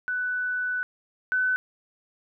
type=tone pair in turn; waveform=sine; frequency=1492 / 1507.6 Hz; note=F#6 / F#6; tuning=+14 / +32 cents; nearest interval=unison; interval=18 cents; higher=second; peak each=-25 / -21 dBFS; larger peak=second; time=0.08-0.83 / 1.32-1.56 s; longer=first; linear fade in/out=0 ms; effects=none